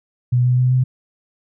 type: tone with pitch steps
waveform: sine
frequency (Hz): 123.47 / 124.98 / 126.5 / 128.05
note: B2 / B2 / B2 / C3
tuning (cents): 0 / +21 / +42 / -37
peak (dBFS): -12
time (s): 0.32-0.84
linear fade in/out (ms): 10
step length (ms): 130
effects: none